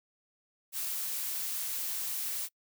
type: noise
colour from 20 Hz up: blue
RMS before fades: -35 dBFS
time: 0.72-2.49 s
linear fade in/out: 50 ms
effects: noise-tail reverb RT60 0.1 s tail -26 dB re dry